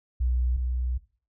sine tone pair in turn, 61.74 / 62.13 Hz, B1 / B1, 0 / +11 cents, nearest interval unison, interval 11 cents, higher second, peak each -22 / -25 dBFS, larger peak first, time 0.2-0.57 / 0.57-0.98 s, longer second, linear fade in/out 10 ms, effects noise-tail reverb RT60 0.4 s tail -17 dB re dry

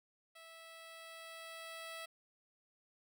10% pulse tone with level ramp, 655 Hz, E5, 11 cents flat, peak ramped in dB -46 to -36 dBFS, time 0.35-2.06 s, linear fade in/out 10 ms, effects none

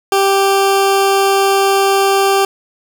20% pulse tone, 392 Hz, G4, in tune, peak -5 dBFS, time 0.12-2.45 s, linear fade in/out 2 ms, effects none

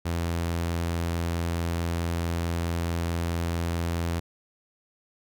sawtooth tone, 84.6 Hz, E2, 45 cents sharp, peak -22 dBFS, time 0.05-4.2 s, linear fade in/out 10 ms, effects none

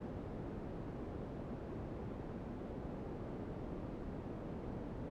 white low-pass noise, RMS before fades -45 dBFS, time 0-5.1 s, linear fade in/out 20 ms, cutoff 360 Hz, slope 12 dB/octave, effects none

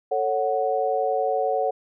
sine chord, F# minor, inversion first, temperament just, 444 / 555 / 740 Hz, A4 / C#5 / F#5, +16 / +2 / 0 cents, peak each -26 / -25 / -24 dBFS, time 0.11-1.71 s, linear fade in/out 10 ms, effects none

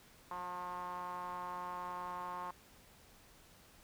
sawtooth tone with band-pass filter, 178.9 Hz, F3, 42 cents sharp, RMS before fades -43 dBFS, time 0.31-2.51 s, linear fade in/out 2 ms, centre 1000 Hz, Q 7.9, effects pink hiss -62 dBFS RMS until 3.83 s

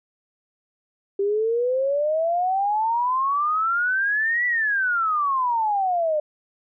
sine exponential two-way sweep, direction up then down, 392 to 1975.5 to 594 Hz, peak -19 dBFS, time 1.19-6.2 s, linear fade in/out 5 ms, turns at 4.46 s, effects none

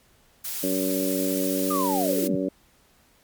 blue noise, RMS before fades -31 dBFS, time 0.44-2.28 s, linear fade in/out 10 ms
harmonic tone, 94.5 Hz, F#2, 37 cents sharp, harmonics 2 / 3 / 4 / 5 / 6, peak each -31 / -26 / -31 / -33 / -30 dBFS, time 0.63-2.49 s, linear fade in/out 5 ms
sine linear sweep, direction down, 1240 to 130.4 Hz, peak -25 dBFS, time 1.7-2.36 s, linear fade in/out 10 ms
effects pink hiss -60 dBFS RMS until 3.23 s + MP3 96 kbps

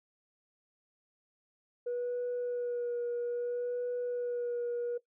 sine tone with vibrato, 484.4 Hz, B4, 34 cents flat, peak -30 dBFS, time 1.86-4.98 s, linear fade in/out 10 ms, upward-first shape sine, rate 0.61 Hz, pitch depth 19 cents each way, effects noise-tail reverb RT60 0.1 s tail -17 dB re dry + tanh soft clip ceiling -29 dBFS

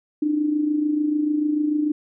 sine tone with amplitude modulation, 300 Hz, D4, 37 cents sharp, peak -16 dBFS, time 0.22-1.92 s, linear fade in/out 5 ms, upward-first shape sine, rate 26.8 Hz, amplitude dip 55%, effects none

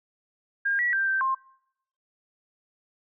sine tone with pitch steps, 1612 / 1935 / 1577 / 1560 / 1061 Hz, G6 / B6 / G6 / G6 / C6, +48 / -36 / +10 / -9 / +24 cents, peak -22 dBFS, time 0.65-1.35 s, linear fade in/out 10 ms, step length 140 ms, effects noise-tail reverb RT60 0.8 s tail -26 dB re dry

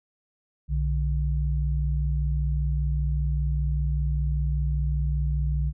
sine tone pair together, 61.74 / 146.84 Hz, B1 / D3, 0 / 0 cents, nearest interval octave + minor third, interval 1500 cents, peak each -23 / -28 dBFS, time 0.68-5.73 s, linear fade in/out 50 ms, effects none

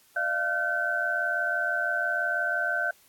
sine tone cluster, 604 / 690 / 1409 / 1528 Hz, D5 / F5 / F6 / G6, +48 / -21 / +15 / -45 cents, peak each -35 / -32 / -35 / -26 dBFS, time 0.16-2.91 s, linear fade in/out 5 ms, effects white hiss -60 dBFS RMS until 3.08 s + AAC 64 kbps

